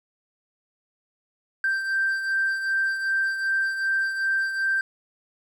triangle beating tone pair, 1568 / 1570.6 Hz, G6 / G6, 0 / +3 cents, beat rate 2.6 Hz, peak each -20 / -27 dBFS, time 1.64-4.81 s, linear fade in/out 2 ms, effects tanh soft clip ceiling -17 dBFS

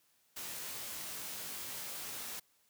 white noise with comb filter, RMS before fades -43 dBFS, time 0.36-2.4 s, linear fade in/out 10 ms, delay 20 ms, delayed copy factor -0.6, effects white hiss -72 dBFS RMS until 2.69 s + high-pass 80 Hz 12 dB/octave

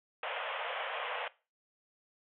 pink band-pass noise, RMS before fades -38 dBFS, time 0.23-1.28 s, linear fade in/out 2 ms, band 480 to 3300 Hz, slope 96 dB/octave, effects noise-tail reverb RT60 0.3 s tail -19 dB re dry

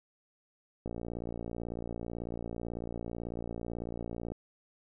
click train, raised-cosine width 2 ms, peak -25 dBFS, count 202, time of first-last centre 0.86-4.32 s, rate 58.1 Hz, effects none

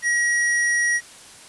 sine tone with hard clipping, 1906 Hz, A#6, 38 cents sharp, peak -19 dBFS, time 0.02-1.01 s, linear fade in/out 50 ms, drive 17 dB, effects white hiss -44 dBFS RMS until 1.48 s + resampled to 24000 Hz

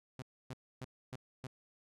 sawtooth tone bursts, 129 Hz, C3, 24 cents flat, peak -38 dBFS, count 5, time 0.19-1.47 s, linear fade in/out 2 ms, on 32 ms, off 280 ms, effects low-pass 10000 Hz 12 dB/octave

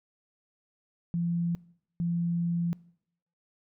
sine tone pair in turn, 171 / 171 Hz, F3 / F3, -36 / -36 cents, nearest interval unison, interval 0 cents, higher neither, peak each -26 dBFS, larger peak neither, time 1.14-1.55 / 2-2.73 s, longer second, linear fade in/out 0 ms, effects noise-tail reverb RT60 0.7 s tail -23 dB re dry

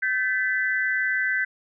sine tone cluster, 1542 / 1741 / 1992 Hz, G6 / A6 / B6, -29 / -19 / +14 cents, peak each -24 / -29 / -26 dBFS, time 0.02-1.45 s, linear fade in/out 10 ms, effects none

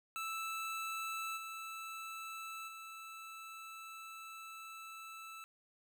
25% pulse tone with level steps, 1318.5 Hz, E6, in tune, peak -35 / -40 / -44 dBFS, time 0.16-5.44 s, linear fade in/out 0 ms, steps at 1.36 / 2.67 s, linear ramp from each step 20 ms, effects none

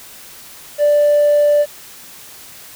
triangle tone, 587.3 Hz, D5, in tune, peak -6 dBFS, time 0.78-1.66 s, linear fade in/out 50 ms, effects tanh soft clip ceiling -6 dBFS + white hiss -38 dBFS RMS until 2.75 s

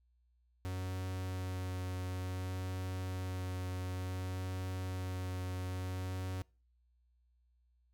45% pulse tone with vibrato, 92.5 Hz, F#2, in tune, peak -37 dBFS, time 0.65-6.42 s, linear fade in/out 0 ms, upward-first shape sine, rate 0.57 Hz, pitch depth 10 cents each way, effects noise-tail reverb RT60 0.4 s tail -26 dB re dry + added 60 Hz sine -69 dBFS peak until 7.93 s

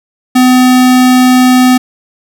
square tone, 253.2 Hz, B3, 43 cents sharp, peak -4 dBFS, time 0.35-1.78 s, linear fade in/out 10 ms, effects none

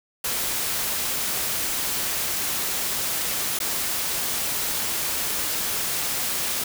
white noise with dropouts, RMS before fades -26 dBFS, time 0.24-6.64 s, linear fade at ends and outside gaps 5 ms, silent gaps 3.59-3.601 s, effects none

